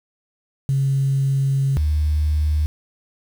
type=tone pair in turn; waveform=sine; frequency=136.3 / 75.92 Hz; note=C#3 / D#2; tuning=-29 / -42 cents; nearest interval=minor seventh; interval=1013 cents; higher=first; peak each=-15 dBFS; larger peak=neither; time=0.69-1.77 / 1.77-2.66 s; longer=first; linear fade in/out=0 ms; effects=tanh soft clip ceiling -11 dBFS + 7-bit